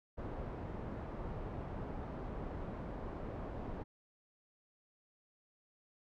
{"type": "low-pass noise", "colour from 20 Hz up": "pink", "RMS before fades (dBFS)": -43, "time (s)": [0.17, 3.84], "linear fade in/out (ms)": 20, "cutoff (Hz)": 890, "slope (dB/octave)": 12, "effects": []}